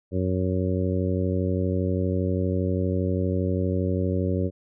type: harmonic tone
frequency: 92.5 Hz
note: F#2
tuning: in tune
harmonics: 1 / 2 / 3 / 4 / 5 / 6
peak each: -25 / -28 / -30 / -31 / -32 / -33 dBFS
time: 0.11-4.51 s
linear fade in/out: 50 ms
effects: none